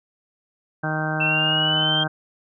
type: harmonic tone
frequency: 155.56 Hz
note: D#3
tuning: in tune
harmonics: 1 / 2 / 3 / 4 / 5 / 6 / 7 / 8 / 9 / 10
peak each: -26 / -31 / -38 / -31 / -30 / -37 / -38 / -37 / -35 / -28 dBFS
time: 0.83-2.08 s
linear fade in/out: 10 ms
type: exponential sweep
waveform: sine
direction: up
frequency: 2673 to 3192 Hz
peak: -19 dBFS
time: 1.2-2.04 s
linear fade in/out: 10 ms
effects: none